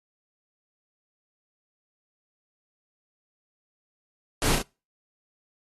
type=noise with echo; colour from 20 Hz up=pink; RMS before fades=-26 dBFS; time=4.42-4.55 s; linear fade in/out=0 ms; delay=34 ms; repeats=2; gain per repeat=-3 dB; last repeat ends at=4.618 s; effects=noise-tail reverb RT60 0.3 s tail -25 dB re dry + AAC 32 kbps